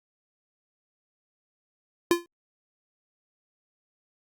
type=tone with exponential decay; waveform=square; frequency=344.7 Hz; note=F4; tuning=23 cents flat; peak=-15 dBFS; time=2.11-2.26 s; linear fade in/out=1 ms; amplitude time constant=31 ms; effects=Opus 48 kbps